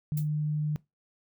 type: tone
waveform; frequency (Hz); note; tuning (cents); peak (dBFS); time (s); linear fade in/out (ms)
sine; 151; D3; +48; -26; 0.12-0.76; 0
type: noise with exponential decay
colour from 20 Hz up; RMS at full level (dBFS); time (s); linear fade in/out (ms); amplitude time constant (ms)
violet; -34; 0.17-0.28; 5; 23
effects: noise-tail reverb RT60 0.2 s tail -21 dB re dry